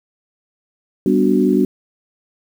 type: chord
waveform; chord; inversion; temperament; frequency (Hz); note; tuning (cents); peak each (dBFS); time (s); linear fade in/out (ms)
sine; G major seventh; none; equal; 196 / 246.9 / 293.7 / 370; G3 / B3 / D4 / F#4; 0 / 0 / 0 / 0; -17; 1.06-1.65; 2
effects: 7-bit